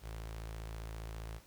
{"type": "tone with notch filter", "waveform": "sawtooth", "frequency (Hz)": 55, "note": "A1", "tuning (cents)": 0, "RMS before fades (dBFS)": -44, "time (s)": [0.01, 1.41], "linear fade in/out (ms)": 50, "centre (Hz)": 240, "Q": 1.2, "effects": ["pink hiss -62 dBFS RMS until 1.46 s"]}